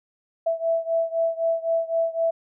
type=beating tone pair; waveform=sine; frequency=659.3 / 663.2 Hz; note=E5 / E5; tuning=0 / +10 cents; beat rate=3.9 Hz; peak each=-23 / -25 dBFS; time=0.46-2.31 s; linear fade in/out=10 ms; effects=none